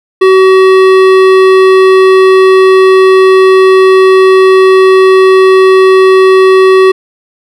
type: tone with hard clipping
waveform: sine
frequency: 378.3 Hz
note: F#4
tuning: 38 cents sharp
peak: -3 dBFS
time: 0.21-6.92 s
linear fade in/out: 10 ms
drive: 15 dB
effects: none